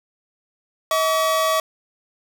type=tone pair together; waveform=45% pulse; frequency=639 / 1138.6 Hz; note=D#5 / C#6; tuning=+46 / +46 cents; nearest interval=minor seventh; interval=1000 cents; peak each=-20 dBFS; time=0.91-1.6 s; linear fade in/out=2 ms; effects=none